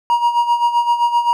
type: tone with tremolo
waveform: triangle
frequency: 950 Hz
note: A#5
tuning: 33 cents sharp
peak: -8 dBFS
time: 0.1-1.33 s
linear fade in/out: 0 ms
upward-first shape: sine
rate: 7.7 Hz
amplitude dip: 70%
effects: none